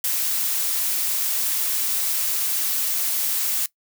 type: noise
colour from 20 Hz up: blue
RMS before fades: -23 dBFS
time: 0.04-3.66 s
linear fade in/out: 2 ms
effects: noise-tail reverb RT60 0.1 s tail -20 dB re dry